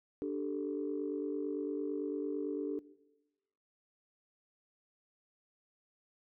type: chord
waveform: sine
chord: D suspended fourth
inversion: none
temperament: just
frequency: 293.7 / 391.6 / 440.5 Hz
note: D4 / G4 / A4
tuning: 0 / -2 / +2 cents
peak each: -36 / -39 / -39 dBFS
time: 0.22-2.79 s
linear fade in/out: 0 ms
effects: noise-tail reverb RT60 1.0 s tail -18 dB re dry + tanh soft clip ceiling -25 dBFS